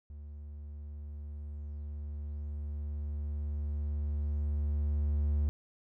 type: tone with level ramp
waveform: triangle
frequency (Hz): 73.5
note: D2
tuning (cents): +2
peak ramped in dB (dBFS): -41 to -24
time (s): 0.1-5.49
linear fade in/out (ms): 0
effects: none